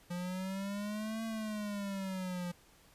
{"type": "exponential two-way sweep", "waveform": "square", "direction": "up then down", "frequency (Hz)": [174.61, 225.6, 174.61], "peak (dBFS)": -37, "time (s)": [0.1, 2.52], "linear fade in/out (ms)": 10, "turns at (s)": 1.24, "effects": ["pink hiss -63 dBFS RMS until 2.94 s", "resampled to 32000 Hz"]}